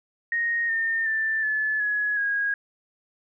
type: tone with pitch steps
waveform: sine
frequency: 1864.7 / 1817.9 / 1772.3 / 1727.8 / 1684.4 / 1642.2 Hz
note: A#6 / A#6 / A6 / A6 / G#6 / G#6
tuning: 0 / -44 / +12 / -32 / +24 / -20 cents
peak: -22 dBFS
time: 0.32-2.54 s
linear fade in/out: 2 ms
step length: 370 ms
effects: none